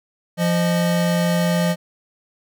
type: tone pair together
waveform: square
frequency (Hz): 173 / 616.5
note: F3 / D#5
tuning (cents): -16 / -16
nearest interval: octave + minor seventh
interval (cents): 2200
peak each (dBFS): -18 / -24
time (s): 0.37-1.76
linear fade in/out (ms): 50
effects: none